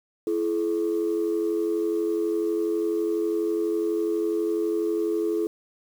sine tone pair together, 334.6 / 426.7 Hz, E4 / G#4, +26 / +47 cents, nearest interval major third, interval 421 cents, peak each -24 dBFS, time 0.27-5.47 s, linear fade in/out 2 ms, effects tanh soft clip ceiling -17 dBFS + 8-bit

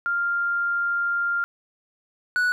sine / triangle tone pair in turn, 1396.9 / 1474.8 Hz, F6 / F#6, 0 / -6 cents, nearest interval minor second, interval 94 cents, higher second, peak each -21 / -17 dBFS, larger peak second, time 0.06-1.44 / 2.36-2.52 s, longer first, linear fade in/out 0 ms, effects none

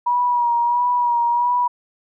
sine tone with vibrato, 962 Hz, B5, 46 cents flat, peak -15 dBFS, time 0.06-1.68 s, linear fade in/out 10 ms, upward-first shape sine, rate 1.5 Hz, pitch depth 32 cents each way, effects none

